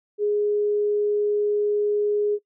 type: tone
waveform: sine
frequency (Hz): 415.3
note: G#4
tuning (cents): 0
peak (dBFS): -19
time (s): 0.18-2.39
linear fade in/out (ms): 50
effects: noise-tail reverb RT60 0.1 s tail -22 dB re dry